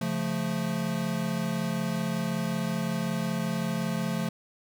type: chord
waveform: square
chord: Db augmented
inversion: none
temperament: equal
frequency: 138.59 / 174.61 / 220 Hz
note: Db3 / F3 / A3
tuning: 0 / 0 / 0 cents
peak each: -36 / -31 / -32 dBFS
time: 0.01-4.29 s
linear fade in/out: 5 ms
effects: none